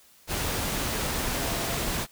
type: tone in noise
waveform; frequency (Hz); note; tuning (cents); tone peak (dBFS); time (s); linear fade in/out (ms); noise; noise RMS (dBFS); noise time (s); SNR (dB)
sine; 679; F5; -49; -37; 1.38-1.79; 50; pink; -29; 0.27-2.07; -11
effects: white hiss -57 dBFS RMS until 2.11 s